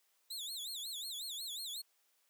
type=tone with vibrato; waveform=sawtooth; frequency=3801 Hz; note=A#7; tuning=33 cents sharp; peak=-38 dBFS; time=0.3-1.82 s; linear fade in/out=10 ms; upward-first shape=sine; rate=5.5 Hz; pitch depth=220 cents each way; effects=white hiss -75 dBFS RMS until 2.29 s + high-pass 400 Hz 12 dB/octave